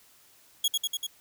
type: tone with echo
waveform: sawtooth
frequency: 3322 Hz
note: G#7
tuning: in tune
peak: -19 dBFS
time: 0.64-0.68 s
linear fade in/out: 5 ms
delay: 97 ms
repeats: 4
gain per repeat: -2 dB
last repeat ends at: 1.068 s
effects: white hiss -59 dBFS RMS until 1.2 s